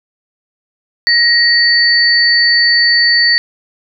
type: tone pair together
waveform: sine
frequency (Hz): 1892 / 4500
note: A#6 / C#8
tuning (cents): +25 / +25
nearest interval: octave + minor third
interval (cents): 1500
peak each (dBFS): -10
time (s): 1.07-3.38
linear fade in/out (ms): 0
effects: none